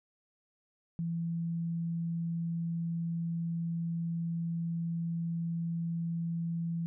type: tone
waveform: sine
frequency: 167.6 Hz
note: E3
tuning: 29 cents sharp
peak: -31 dBFS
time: 0.99-6.86 s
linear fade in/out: 0 ms
effects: none